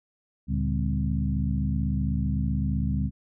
sine tone cluster, 73.2 / 116.4 / 144.3 / 200 / 258.7 Hz, D2 / A#2 / D3 / G3 / C4, -5 / -2 / -30 / +35 / -19 cents, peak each -27 / -34 / -29 / -29 / -35 dBFS, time 0.47-3.11 s, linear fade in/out 50 ms, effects none

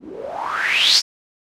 blue noise with low-pass filter sweep, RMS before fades -19 dBFS, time 0-1.02 s, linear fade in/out 50 ms, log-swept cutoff 260 to 5500 Hz, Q 7.5, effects none

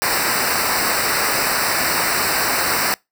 pink noise with comb filter, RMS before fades -19 dBFS, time 0.02-2.94 s, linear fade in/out 0 ms, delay 0.3 ms, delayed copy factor -1, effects noise-tail reverb RT60 0.2 s tail -25 dB re dry

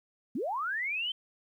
sine linear sweep, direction up, 196 to 3136 Hz, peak -30 dBFS, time 0.35-1.12 s, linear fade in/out 5 ms, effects 11-bit

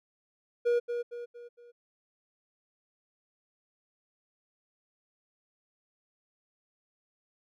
triangle tone with echo, 478.3 Hz, A#4, 44 cents sharp, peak -21 dBFS, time 0.65-0.8 s, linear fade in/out 20 ms, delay 230 ms, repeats 4, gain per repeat -7 dB, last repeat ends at 1.72 s, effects none

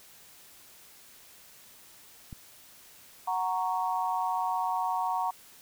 click, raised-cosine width 5 ms, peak -29 dBFS, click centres 2.328 s
sine chord, F# major, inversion none, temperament equal, 740 / 932.3 / 1108.7 Hz, F#5 / A#5 / C#6, 0 / 0 / 0 cents, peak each -31 / -30 / -34 dBFS, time 3.27-5.31 s, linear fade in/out 10 ms
effects white hiss -54 dBFS RMS until 5.61 s

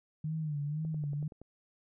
sine tone with vibrato, 151.4 Hz, D#3, 47 cents flat, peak -32 dBFS, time 0.24-1.28 s, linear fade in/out 5 ms, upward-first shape sine, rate 2 Hz, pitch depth 89 cents each way
click train, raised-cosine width 2 ms, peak -36 dBFS, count 7, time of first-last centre 0.85-1.416 s, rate 10.6 Hz
effects none

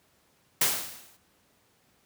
white noise with exponential decay, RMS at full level -21 dBFS, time 0.61-1.17 s, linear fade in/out 5 ms, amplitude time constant 120 ms, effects pink hiss -66 dBFS RMS until 2.05 s + high-pass 80 Hz 12 dB/octave

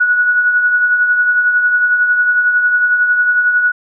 sine tone with tremolo, 1466 Hz, F#6, 16 cents flat, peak -7 dBFS, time 0-3.72 s, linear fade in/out 10 ms, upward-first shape triangle, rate 11 Hz, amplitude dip 50%, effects none

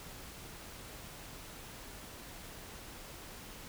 silence, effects pink hiss -49 dBFS RMS until 3.68 s

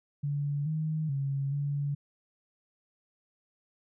sine tone with pitch steps, 143.9 / 156.3 / 138.2 / 143 Hz, D3 / D#3 / C#3 / D3, -35 / +8 / -5 / -46 cents, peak -28 dBFS, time 0.23-1.95 s, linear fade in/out 10 ms, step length 430 ms, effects none

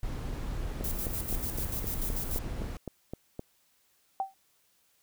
brown noise, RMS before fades -35 dBFS, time 0.03-2.77 s, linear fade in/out 2 ms
click train, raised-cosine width 2 ms, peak -23 dBFS, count 11, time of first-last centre 0.81-3.394 s, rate 3.87 Hz
violet noise with tremolo, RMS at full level -35 dBFS, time 0.84-2.39 s, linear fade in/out 2 ms, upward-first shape square, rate 6.8 Hz, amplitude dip 60%
sine tone with exponential decay, 775 Hz, G5, 20 cents flat, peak -24 dBFS, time 4.2-4.34 s, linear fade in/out 1 ms, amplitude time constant 30 ms
effects white hiss -69 dBFS RMS until 5.02 s

